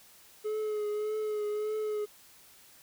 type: tone with vibrato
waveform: triangle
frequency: 424.8 Hz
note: G#4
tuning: 39 cents sharp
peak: -28 dBFS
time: 0.44-2.06 s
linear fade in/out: 20 ms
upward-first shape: triangle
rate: 1.7 Hz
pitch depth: 33 cents each way
effects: white hiss -57 dBFS RMS until 2.82 s